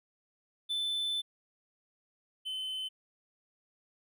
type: tone pair in turn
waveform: triangle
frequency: 3520 / 3052 Hz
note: A7 / G7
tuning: 0 / -47 cents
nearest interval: major second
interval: 247 cents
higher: first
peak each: -29 / -33 dBFS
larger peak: first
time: 0.69-1.22 / 2.45-2.89 s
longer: first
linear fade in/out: 20 ms
effects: none